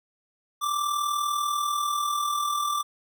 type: tone with amplitude modulation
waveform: square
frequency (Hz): 1174.7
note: D6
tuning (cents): 0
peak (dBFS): -23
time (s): 0.61-2.83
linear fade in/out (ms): 20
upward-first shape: sine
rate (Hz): 40.2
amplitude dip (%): 50
effects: none